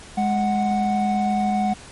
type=tone pair together; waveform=triangle; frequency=207.7 / 740.2 Hz; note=G#3 / F#5; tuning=0 / 0 cents; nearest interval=octave + minor seventh; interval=2200 cents; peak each=-19 dBFS; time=0.17-1.74 s; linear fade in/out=10 ms; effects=pink hiss -42 dBFS RMS until 1.91 s + MP3 48 kbps